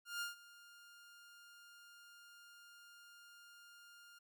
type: tone with ADSR envelope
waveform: sawtooth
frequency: 1408 Hz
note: F6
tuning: 14 cents sharp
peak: -35 dBFS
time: 0.05-4.19 s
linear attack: 160 ms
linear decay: 140 ms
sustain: -20 dB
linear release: 10 ms
effects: none